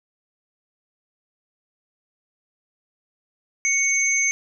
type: tone pair together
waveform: sine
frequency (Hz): 2217 / 6291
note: C#7 / G8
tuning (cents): 0 / +5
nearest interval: octave + tritone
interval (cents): 1805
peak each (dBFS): -20 / -21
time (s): 3.65-4.31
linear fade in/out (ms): 0
effects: none